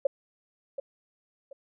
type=tone with echo; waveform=sine; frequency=550 Hz; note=C#5; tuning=14 cents flat; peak=-19 dBFS; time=0.05-0.07 s; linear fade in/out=5 ms; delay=730 ms; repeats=2; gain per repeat=-11 dB; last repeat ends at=1.53 s; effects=none

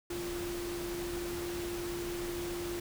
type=tone in noise; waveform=sine; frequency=347.9 Hz; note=F4; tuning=7 cents flat; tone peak=-36 dBFS; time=0.1-2.8 s; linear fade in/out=5 ms; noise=pink; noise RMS=-42 dBFS; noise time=0.1-2.8 s; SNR=+3 dB; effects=none

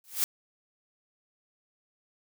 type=noise with exponential growth; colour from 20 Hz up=blue; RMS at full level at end=-22 dBFS; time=0.04-0.24 s; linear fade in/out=1 ms; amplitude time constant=42 ms; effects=none

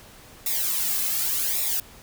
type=noise with flanger; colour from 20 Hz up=blue; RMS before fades=-25 dBFS; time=0.46-1.8 s; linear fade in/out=2 ms; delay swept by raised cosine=0.65 to 2.15 ms; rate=0.87 Hz; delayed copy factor=-0.95; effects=pink hiss -48 dBFS RMS until 2.02 s

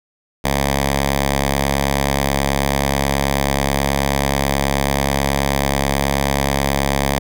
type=tone with notch filter; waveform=5% pulse; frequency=69.3 Hz; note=C#2; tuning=in tune; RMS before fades=-18 dBFS; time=0.44-7.19 s; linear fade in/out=10 ms; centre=360 Hz; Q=1.3; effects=none

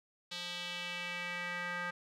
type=tone with band-pass filter sweep; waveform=square; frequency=176.3 Hz; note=F3; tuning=17 cents sharp; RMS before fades=-40 dBFS; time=0.31-1.91 s; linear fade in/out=10 ms; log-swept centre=3800 to 1600 Hz; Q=2.5; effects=none

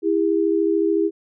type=tone pair together; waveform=sine; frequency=329.6 / 403.3 Hz; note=E4 / G4; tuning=0 / +49 cents; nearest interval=minor third; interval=349 cents; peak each=-19 dBFS; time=0.02-1.11 s; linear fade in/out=50 ms; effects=none

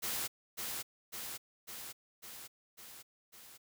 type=noise with echo; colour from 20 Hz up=white; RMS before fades=-37 dBFS; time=0.02-0.28 s; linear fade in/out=20 ms; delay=550 ms; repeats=6; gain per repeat=-3 dB; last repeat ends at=3.58 s; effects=none

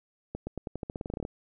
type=accelerating click train; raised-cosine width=2 ms; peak=-21 dBFS; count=16; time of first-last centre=0.35-1.251 s; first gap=120 ms; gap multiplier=0.89; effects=none

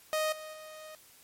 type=tone with level steps; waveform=sawtooth; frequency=622.3 Hz; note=D#5; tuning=in tune; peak=-24 / -38 / -41 dBFS; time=0.13-0.95 s; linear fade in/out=0 ms; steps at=0.32 / 0.53 s; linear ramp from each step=5 ms; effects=white hiss -58 dBFS RMS until 1.23 s + MP3 64 kbps

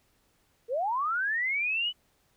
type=linear sweep; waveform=sine; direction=up; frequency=438 to 3010 Hz; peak=-26 dBFS; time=0.68-1.93 s; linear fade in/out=50 ms; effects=pink hiss -69 dBFS RMS until 2.36 s

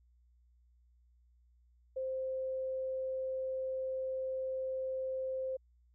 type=tone; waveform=sine; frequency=523.3 Hz; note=C5; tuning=in tune; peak=-34 dBFS; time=1.96-5.57 s; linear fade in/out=10 ms; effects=added 60 Hz sine -64 dBFS peak until 5.94 s

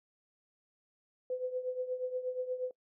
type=tone with tremolo; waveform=sine; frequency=506 Hz; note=B4; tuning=42 cents sharp; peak=-30 dBFS; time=1.3-2.71 s; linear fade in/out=2 ms; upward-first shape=triangle; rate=8.4 Hz; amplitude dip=80%; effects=noise-tail reverb RT60 0.1 s tail -23 dB re dry

